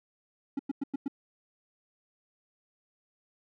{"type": "tone bursts", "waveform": "triangle", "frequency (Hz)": 277.2, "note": "C#4", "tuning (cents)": 0, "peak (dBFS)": -26, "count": 5, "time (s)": [0.57, 1.081], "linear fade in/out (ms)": 5, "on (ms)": 23, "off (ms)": 99, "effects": []}